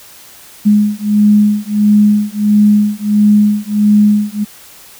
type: beating tone pair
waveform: sine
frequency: 208 / 209.5 Hz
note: G#3 / G#3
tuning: +3 / +15 cents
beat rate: 1.5 Hz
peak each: -10 dBFS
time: 0.65-4.45 s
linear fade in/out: 20 ms
effects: white hiss -38 dBFS RMS until 4.99 s